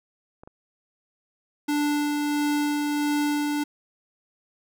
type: clicks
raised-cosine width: 1 ms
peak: -30 dBFS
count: 2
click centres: 0.435 / 0.475 s
type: tone with tremolo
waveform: square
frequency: 293.7 Hz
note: D4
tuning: in tune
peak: -22 dBFS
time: 1.68-3.64 s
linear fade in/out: 10 ms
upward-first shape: sine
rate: 1.5 Hz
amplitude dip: 25%
effects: none